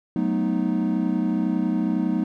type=chord; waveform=triangle; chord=B dominant seventh; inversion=second; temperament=equal with one note detuned; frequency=185 / 217 / 246.9 / 311.1 Hz; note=F#3 / A3 / B3 / D#4; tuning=0 / -24 / 0 / 0 cents; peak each=-24 dBFS; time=0.16-2.24 s; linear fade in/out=2 ms; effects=none